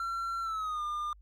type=tone with pitch glide; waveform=triangle; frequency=1360 to 1204.6 Hz; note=F6 to D6; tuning=-46 to +44 cents; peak=-30 dBFS; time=0-1.13 s; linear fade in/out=2 ms; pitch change=-210 cents; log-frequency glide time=0.41-0.82 s; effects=added 50 Hz sine -53 dBFS peak until 1.21 s + Opus 48 kbps